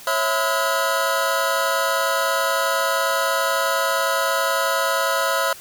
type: tone cluster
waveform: square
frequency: 547 / 657 / 1009 / 1287 / 1436 Hz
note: C#5 / E5 / B5 / E6 / F6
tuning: -23 / -6 / +37 / -42 / +48 cents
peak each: -26 dBFS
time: 0.07-5.53 s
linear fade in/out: 2 ms
effects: white hiss -41 dBFS RMS until 5.6 s